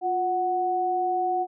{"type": "tone pair together", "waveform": "sine", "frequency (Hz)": [354.1, 740], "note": ["F4", "F#5"], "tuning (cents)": [24, 0], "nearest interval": "octave + minor second", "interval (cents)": 1276, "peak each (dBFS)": [-29, -23], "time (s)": [0.01, 1.47], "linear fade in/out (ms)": 50, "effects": []}